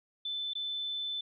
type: tone with dropouts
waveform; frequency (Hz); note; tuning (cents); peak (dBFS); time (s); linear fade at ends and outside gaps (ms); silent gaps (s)
sine; 3520; A7; 0; -33; 0.25-1.21; 5; 0.535-0.552
effects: none